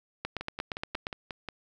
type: two click trains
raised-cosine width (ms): 0.3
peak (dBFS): -16 / -20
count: 8 / 7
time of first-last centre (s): 0.25-1.069 / 0.41-1.487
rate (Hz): 8.55 / 5.57
effects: none